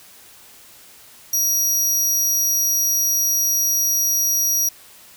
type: tone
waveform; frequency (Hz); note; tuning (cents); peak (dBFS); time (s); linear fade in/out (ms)
sawtooth; 5750; F8; +50; -14; 1.33-4.69; 5
effects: white hiss -46 dBFS RMS until 5.16 s